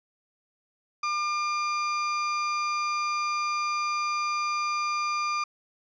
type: tone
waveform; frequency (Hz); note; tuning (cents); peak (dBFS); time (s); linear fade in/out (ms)
35% pulse; 1200; D6; +37; -24; 1.03-5.44; 5
effects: resampled to 16000 Hz